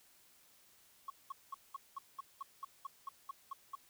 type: tone bursts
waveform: triangle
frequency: 1100 Hz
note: C#6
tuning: 14 cents flat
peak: -36 dBFS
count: 13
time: 1.08-3.753 s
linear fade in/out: 5 ms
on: 21 ms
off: 200 ms
effects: tanh soft clip ceiling -37 dBFS + white hiss -66 dBFS RMS until 3.89 s